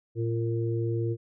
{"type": "harmonic tone", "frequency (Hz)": 114.9, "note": "A#2", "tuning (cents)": -25, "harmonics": [1, 3, 4], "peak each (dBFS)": [-27, -31, -35], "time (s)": [0.15, 1.17], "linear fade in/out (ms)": 50, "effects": []}